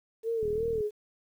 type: tone with vibrato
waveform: sine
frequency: 440 Hz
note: A4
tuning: in tune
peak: -27 dBFS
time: 0.23-0.91 s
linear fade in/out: 50 ms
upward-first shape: sine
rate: 2.8 Hz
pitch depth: 84 cents each way
type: click train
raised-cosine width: 5 ms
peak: -29 dBFS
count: 16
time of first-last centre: 0.43-0.807 s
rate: 39.8 Hz
effects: 10-bit